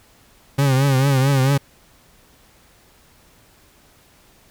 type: tone with vibrato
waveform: 40% pulse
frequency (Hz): 135.5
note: C#3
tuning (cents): -39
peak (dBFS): -13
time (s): 0.58-1.58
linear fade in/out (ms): 10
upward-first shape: triangle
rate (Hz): 4.5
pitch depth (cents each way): 98
effects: pink hiss -53 dBFS RMS until 4.5 s